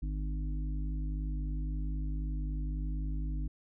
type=harmonic tone with a mistuned harmonic; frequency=50.9 Hz; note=G#1; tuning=34 cents flat; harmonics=1 / 3 / 5 / 6; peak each=-32 / -42 / -46 / -48 dBFS; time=0.02-3.48 s; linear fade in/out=10 ms; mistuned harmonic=1; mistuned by=+34 cents; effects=none